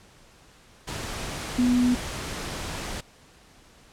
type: tone in noise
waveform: sine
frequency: 246.9 Hz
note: B3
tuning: in tune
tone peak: -18 dBFS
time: 1.58-1.95 s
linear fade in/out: 10 ms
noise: pink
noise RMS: -33 dBFS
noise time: 0.87-3.01 s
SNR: +12 dB
effects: pink hiss -54 dBFS RMS until 3.92 s + low-pass 9000 Hz 12 dB/octave